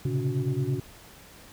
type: tone cluster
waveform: sine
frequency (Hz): 111.6 / 130.5 / 139.5 / 284.4 / 367.4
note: A2 / C3 / C#3 / C#4 / F#4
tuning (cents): +25 / -4 / +11 / +45 / -12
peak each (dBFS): -35 / -27 / -29 / -35 / -33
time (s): 0.05-0.8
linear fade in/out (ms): 5
effects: tanh soft clip ceiling -16 dBFS + pink hiss -50 dBFS RMS until 1.52 s